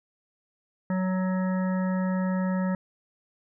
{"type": "harmonic tone with a mistuned harmonic", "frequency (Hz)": 186.1, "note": "F#3", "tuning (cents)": 10, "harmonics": [1, 3, 5, 7, 9, 10], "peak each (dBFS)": [-24, -34, -38, -41, -43, -44], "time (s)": [0.9, 2.75], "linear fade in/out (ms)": 2, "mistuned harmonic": 10, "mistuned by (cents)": 20, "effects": []}